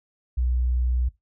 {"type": "tone", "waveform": "sine", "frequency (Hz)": 61.74, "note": "B1", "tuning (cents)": 0, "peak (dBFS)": -20, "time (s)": [0.37, 1.09], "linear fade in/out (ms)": 10, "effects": ["noise-tail reverb RT60 0.2 s tail -20 dB re dry"]}